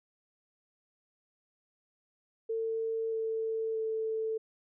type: tone with pitch steps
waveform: sine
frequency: 449.4 / 445.8 / 442.2 Hz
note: A4 / A4 / A4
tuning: +37 / +23 / +9 cents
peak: -30 dBFS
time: 2.49-4.38 s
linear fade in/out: 10 ms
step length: 630 ms
effects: none